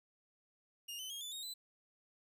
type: tone with pitch steps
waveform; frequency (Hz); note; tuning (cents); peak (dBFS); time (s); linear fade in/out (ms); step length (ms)
sawtooth; 2834 / 3037 / 3255 / 3489 / 3739 / 4008; F7 / F#7 / G#7 / A7 / A#7 / B7; +25 / +44 / -36 / -15 / +4 / +25; -40; 0.88-1.54; 10; 110
effects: none